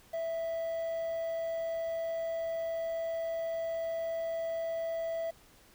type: tone with quantisation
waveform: triangle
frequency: 659.3 Hz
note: E5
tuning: in tune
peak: -30 dBFS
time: 0.13-5.31 s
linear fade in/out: 10 ms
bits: 9
effects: pink hiss -60 dBFS RMS until 5.74 s